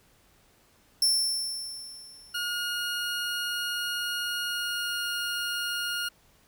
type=tone with exponential decay; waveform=sawtooth; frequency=5380 Hz; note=E8; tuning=34 cents sharp; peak=-17 dBFS; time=1.02-2.68 s; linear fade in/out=2 ms; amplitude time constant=360 ms
type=tone with pitch glide; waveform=20% pulse; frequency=1432 to 1423.8 Hz; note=F6 to F6; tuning=+43 to +33 cents; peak=-24 dBFS; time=2.34-6.09 s; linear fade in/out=10 ms; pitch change=-10 cents; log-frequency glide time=4.45-5.08 s
effects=pink hiss -62 dBFS RMS until 6.47 s